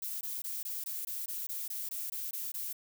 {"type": "noise bursts", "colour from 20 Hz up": "violet", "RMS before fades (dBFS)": -38, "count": 13, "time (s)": [0.02, 2.73], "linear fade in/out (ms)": 5, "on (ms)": 190, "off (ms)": 20, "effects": []}